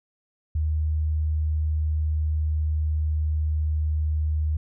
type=tone with pitch glide; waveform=sine; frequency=77.3 to 76.85 Hz; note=D#2 to D#2; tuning=-11 to -21 cents; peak=-21 dBFS; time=0.55-4.57 s; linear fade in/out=5 ms; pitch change=-10 cents; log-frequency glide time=1.01-3.97 s; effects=none